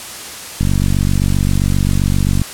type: click train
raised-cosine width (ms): 5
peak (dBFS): -3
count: 87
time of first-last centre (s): 0.61-2.417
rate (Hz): 47.6
effects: white hiss -29 dBFS RMS until 2.53 s + low-pass 11000 Hz 12 dB/octave